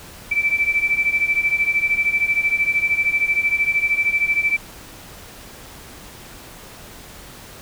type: beating tone pair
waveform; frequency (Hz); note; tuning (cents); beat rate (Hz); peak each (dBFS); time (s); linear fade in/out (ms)
sine; 2317 / 2330; D7 / D7; -24 / -14; 13; -21 / -18; 0.31-4.57; 10
effects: pink hiss -40 dBFS RMS until 7.61 s